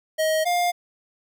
square tone pair in turn, 630 / 705.3 Hz, D#5 / F5, +21 / +17 cents, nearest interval major second, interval 196 cents, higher second, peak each -20 / -20 dBFS, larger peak neither, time 0.18-0.45 / 0.45-0.72 s, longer neither, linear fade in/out 20 ms, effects none

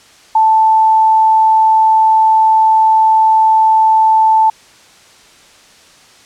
sine tone, 880 Hz, A5, in tune, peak -6 dBFS, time 0.35-4.5 s, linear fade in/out 5 ms, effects white hiss -43 dBFS RMS until 6.25 s + low-pass 7000 Hz 12 dB/octave

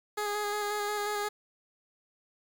15% pulse tone with vibrato, 415.3 Hz, G#4, in tune, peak -24 dBFS, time 0.17-1.29 s, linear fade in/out 10 ms, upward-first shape square, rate 5.6 Hz, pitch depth 16 cents each way, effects 9-bit

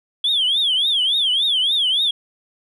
sine tone with vibrato, 3322 Hz, G#7, in tune, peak -14 dBFS, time 0.24-2.11 s, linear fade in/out 5 ms, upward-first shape triangle, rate 3.5 Hz, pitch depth 230 cents each way, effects tanh soft clip ceiling -12 dBFS

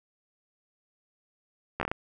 slowing click train, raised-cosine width 0.5 ms, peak -14 dBFS, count 6, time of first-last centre 1.8-1.915 s, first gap 13 ms, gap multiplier 1.29, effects none

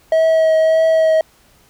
triangle tone with vibrato, 641 Hz, E5, 49 cents flat, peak -8 dBFS, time 0.12-1.21 s, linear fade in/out 2 ms, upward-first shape triangle, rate 1.7 Hz, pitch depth 16 cents each way, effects pink hiss -52 dBFS RMS until 1.69 s

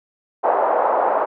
pink band-pass noise, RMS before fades -18 dBFS, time 0.43-1.26 s, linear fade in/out 20 ms, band 530 to 1000 Hz, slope 24 dB/octave, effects none

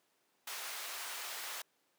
pink high-pass noise, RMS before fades -43 dBFS, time 0.47-1.62 s, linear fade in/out 5 ms, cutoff 960 Hz, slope 12 dB/octave, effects pink hiss -75 dBFS RMS until 1.98 s + high-pass 300 Hz 12 dB/octave

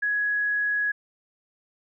sine tone, 1673 Hz, G#6, 12 cents sharp, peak -22 dBFS, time 0.02-0.92 s, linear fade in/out 10 ms, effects none

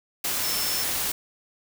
sine tone in noise, 5330 Hz, E8, 18 cents sharp, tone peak -30 dBFS, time 0.43-0.84 s, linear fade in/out 5 ms, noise white, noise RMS -27 dBFS, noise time 0.24-1.12 s, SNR -6 dB, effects none

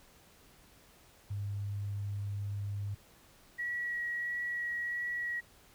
sine tone, 101.2 Hz, G#2, 44 cents flat, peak -34 dBFS, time 1.3-2.95 s, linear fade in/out 10 ms
sine tone with vibrato, 1920 Hz, B6, 49 cents flat, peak -33 dBFS, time 3.58-5.41 s, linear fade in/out 20 ms, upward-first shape sine, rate 1.5 Hz, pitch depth 10 cents each way
effects pink hiss -61 dBFS RMS until 5.74 s

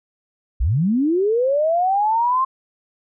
sine linear sweep, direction up, 46 to 1068 Hz, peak -15 dBFS, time 0.6-2.45 s, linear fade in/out 10 ms, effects none

